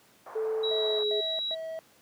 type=band-pass noise; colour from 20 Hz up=pink; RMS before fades=-45 dBFS; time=0.26-1.04 s; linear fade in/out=5 ms; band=550 to 1300 Hz; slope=24 dB/octave
type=tone with pitch glide; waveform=sine; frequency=440 to 420.4 Hz; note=A4 to G#4; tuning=0 to +21 cents; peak=-27 dBFS; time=0.35-1.21 s; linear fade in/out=10 ms; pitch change=-79 cents; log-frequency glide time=0.69-1.08 s
type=tone; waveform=sine; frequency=3882 Hz; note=B7; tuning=31 cents flat; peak=-29 dBFS; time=0.63-1.55 s; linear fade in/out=10 ms
type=tone bursts; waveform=triangle; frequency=646 Hz; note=E5; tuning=35 cents flat; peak=-32 dBFS; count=3; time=0.71-1.79 s; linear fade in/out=0 ms; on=280 ms; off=120 ms
effects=pink hiss -60 dBFS RMS until 2.01 s + high-pass 150 Hz 12 dB/octave